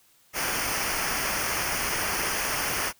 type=noise with comb filter; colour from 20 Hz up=pink; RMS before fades=-28 dBFS; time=0.33-2.93 s; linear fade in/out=50 ms; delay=0.26 ms; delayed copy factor=-0.75; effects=white hiss -61 dBFS RMS until 2.99 s